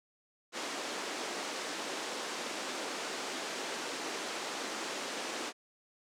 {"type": "band-pass noise", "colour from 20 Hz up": "pink", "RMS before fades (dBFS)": -39, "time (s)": [0.52, 5.53], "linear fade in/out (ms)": 50, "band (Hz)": [280, 7800], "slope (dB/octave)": 24, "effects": []}